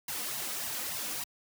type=noise with flanger; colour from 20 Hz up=white; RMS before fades=-36 dBFS; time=0.08-1.24 s; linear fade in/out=5 ms; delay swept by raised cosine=1 to 4.1 ms; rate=3.5 Hz; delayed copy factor=+0.9; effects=high-pass 80 Hz 12 dB/octave